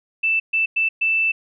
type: tone bursts at uneven times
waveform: sine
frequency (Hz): 2650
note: E7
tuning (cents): +9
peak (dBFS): -16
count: 4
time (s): 0.23-0.4 / 0.53-0.66 / 0.76-0.89 / 1.01-1.32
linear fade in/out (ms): 10
effects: none